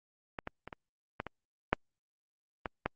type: clicks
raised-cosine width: 0.5 ms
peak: -22 / -22 / -27 / -27 / -19 / -24 / -9 / -19 / -15 dBFS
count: 9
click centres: 0.388 / 0.474 / 0.676 / 0.728 / 1.201 / 1.267 / 1.73 / 2.658 / 2.86 s
effects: Opus 48 kbps